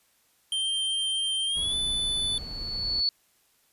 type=tone with pitch glide; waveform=square; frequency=3152 to 3497 Hz; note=G7 to A7; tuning=+9 to -11 cents; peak=-26 dBFS; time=0.52-2.38 s; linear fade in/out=2 ms; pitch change=+180 cents; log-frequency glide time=1.46-1.75 s
type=noise; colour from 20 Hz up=brown; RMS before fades=-39 dBFS; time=1.55-3.02 s; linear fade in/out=20 ms
type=tone with exponential growth; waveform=sine; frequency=4435 Hz; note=C#8; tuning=in tune; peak=-21 dBFS; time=1.57-3.09 s; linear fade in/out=1 ms; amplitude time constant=330 ms
effects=white hiss -66 dBFS RMS until 3.72 s + resampled to 32000 Hz